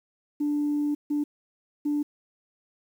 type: tone bursts at uneven times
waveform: sine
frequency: 293.7 Hz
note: D4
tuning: in tune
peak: -22 dBFS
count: 3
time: 0.4-0.95 / 1.1-1.24 / 1.85-2.03 s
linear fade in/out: 10 ms
effects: tanh soft clip ceiling -19 dBFS + 9-bit